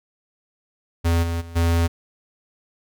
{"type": "tone with level steps", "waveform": "square", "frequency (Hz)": 84.2, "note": "E2", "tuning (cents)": 37, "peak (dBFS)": [-17, -23, -36, -17], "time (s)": [1.04, 1.88], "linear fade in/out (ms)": 20, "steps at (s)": [1.22, 1.4, 1.55], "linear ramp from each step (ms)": 20, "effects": []}